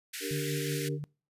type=high-pass noise; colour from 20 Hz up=pink; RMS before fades=-39 dBFS; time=0.13-0.89 s; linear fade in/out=10 ms; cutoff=1500 Hz; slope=96 dB/octave
type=chord; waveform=sine; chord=G minor; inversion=second; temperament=equal; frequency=293.7 / 392 / 466.2 Hz; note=D4 / G4 / Bb4; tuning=0 / 0 / 0 cents; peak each=-38 dBFS; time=0.2-0.99 s; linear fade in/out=50 ms
type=tone with tremolo; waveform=sine; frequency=146.83 Hz; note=D3; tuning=in tune; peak=-31 dBFS; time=0.31-1.04 s; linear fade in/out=0 ms; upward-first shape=sine; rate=5.4 Hz; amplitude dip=40%
effects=noise-tail reverb RT60 0.4 s tail -26 dB re dry + resampled to 32000 Hz